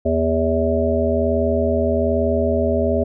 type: harmonic tone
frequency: 81.2 Hz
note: E2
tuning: 26 cents flat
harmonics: 1 / 3 / 5 / 7 / 8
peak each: -22 / -22 / -22 / -22 / -22 dBFS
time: 0.05-3.04 s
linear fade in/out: 10 ms
effects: none